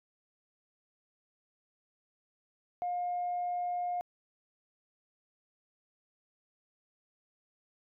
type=tone; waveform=sine; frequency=711 Hz; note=F5; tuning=31 cents sharp; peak=-30 dBFS; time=2.82-4.01 s; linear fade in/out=0 ms; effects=tanh soft clip ceiling -27 dBFS